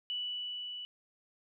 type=tone with level ramp; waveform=sine; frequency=2960 Hz; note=F#7; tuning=in tune; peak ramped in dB=-33 to -40 dBFS; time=0.1-0.85 s; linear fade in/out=0 ms; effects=none